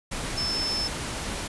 sine tone in noise, 5274 Hz, E8, in tune, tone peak -26 dBFS, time 0.37-0.88 s, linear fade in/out 10 ms, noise pink, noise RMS -32 dBFS, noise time 0.11-1.48 s, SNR +3 dB, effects resampled to 24000 Hz

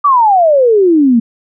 sine exponential sweep, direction down, 1191 to 222.6 Hz, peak -5 dBFS, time 0.04-1.2 s, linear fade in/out 10 ms, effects none

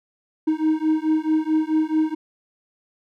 triangle beating tone pair, 311.1 / 315.7 Hz, D#4 / D#4, 0 / +25 cents, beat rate 4.6 Hz, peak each -19 dBFS, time 0.47-2.15 s, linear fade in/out 10 ms, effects none

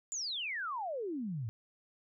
sine exponential sweep, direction down, 7290 to 103.83 Hz, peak -35 dBFS, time 0.12-1.49 s, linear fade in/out 0 ms, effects none

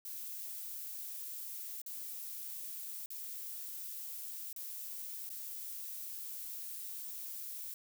violet noise with dropouts, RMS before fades -44 dBFS, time 0.05-7.74 s, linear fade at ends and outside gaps 1 ms, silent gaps 1.817-1.862 / 3.06-3.104 / 4.528-4.562 / 5.292-5.301 s, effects none

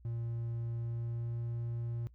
triangle tone with pitch glide, 116.54 to 117.49 Hz, A#2 to A#2, 0 to +14 cents, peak -33 dBFS, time 0.05-2.07 s, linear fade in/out 0 ms, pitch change +14 cents, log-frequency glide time 0.72-1.4 s, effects noise-tail reverb RT60 0.1 s tail -20 dB re dry + added 60 Hz sine -56 dBFS peak until 2.14 s

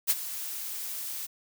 blue noise with ADSR envelope, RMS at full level -22 dBFS, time 0.07-1.27 s, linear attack 33 ms, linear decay 35 ms, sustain -14 dB, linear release 18 ms, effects none

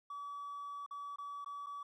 triangle tone with dropouts, 1144 Hz, D6, 46 cents flat, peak -39 dBFS, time 0.1-1.83 s, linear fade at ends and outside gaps 5 ms, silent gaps 0.863-0.909 / 1.16-1.184 / 1.446-1.46 / 1.662-1.667 s, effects tanh soft clip ceiling -38 dBFS

